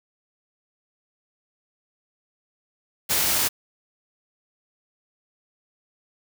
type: noise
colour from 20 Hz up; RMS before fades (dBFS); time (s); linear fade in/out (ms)
white; -22; 3.09-3.49; 20
effects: none